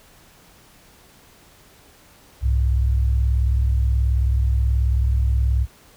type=tone pair together; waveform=sine; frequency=65.19 / 103.83 Hz; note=C2 / G#2; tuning=-6 / 0 cents; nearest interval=minor sixth; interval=806 cents; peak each=-16 / -24 dBFS; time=2.41-5.67 s; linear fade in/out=50 ms; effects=pink hiss -51 dBFS RMS until 5.96 s